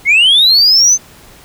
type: linear sweep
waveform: sine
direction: up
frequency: 2086 to 6272 Hz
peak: -3 dBFS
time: 0.05-0.98 s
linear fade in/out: 50 ms
effects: tanh soft clip ceiling -3 dBFS + pink hiss -40 dBFS RMS until 1.44 s